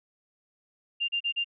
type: tone bursts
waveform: sine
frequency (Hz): 2794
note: F7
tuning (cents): 0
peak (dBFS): -25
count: 4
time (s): 1-1.445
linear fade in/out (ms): 20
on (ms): 85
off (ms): 35
effects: none